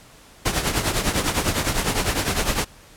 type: noise with tremolo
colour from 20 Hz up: pink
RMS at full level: -19 dBFS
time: 0.45-2.65 s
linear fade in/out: 10 ms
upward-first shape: triangle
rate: 9.9 Hz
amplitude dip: 75%
effects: pink hiss -48 dBFS RMS until 2.96 s + low-pass 12000 Hz 12 dB/octave